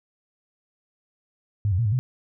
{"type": "tone with pitch steps", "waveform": "sine", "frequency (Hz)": [103.2, 90.6, 117.4, 102.8, 127.1], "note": ["G#2", "F#2", "A#2", "G#2", "C3"], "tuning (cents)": [-10, -36, 13, -17, -50], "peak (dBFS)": -19, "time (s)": [1.65, 1.99], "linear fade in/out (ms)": 0, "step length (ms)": 68, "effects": []}